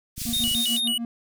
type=band-pass noise; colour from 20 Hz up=white; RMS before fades=-32 dBFS; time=0.16-0.81 s; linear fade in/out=50 ms; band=3800 to 14000 Hz; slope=12 dB/octave
type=click train; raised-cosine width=5 ms; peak=-25 dBFS; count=11; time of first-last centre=0.18-0.552 s; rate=26.9 Hz
type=tone with tremolo; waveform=triangle; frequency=233.8 Hz; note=A#3; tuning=5 cents sharp; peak=-24 dBFS; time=0.26-1.05 s; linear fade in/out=2 ms; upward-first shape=sine; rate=6.8 Hz; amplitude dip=95%
type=tone with vibrato; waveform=square; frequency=3287 Hz; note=G#7; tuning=19 cents flat; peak=-23 dBFS; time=0.33-0.98 s; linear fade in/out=5 ms; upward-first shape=square; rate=4.6 Hz; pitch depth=200 cents each way
effects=none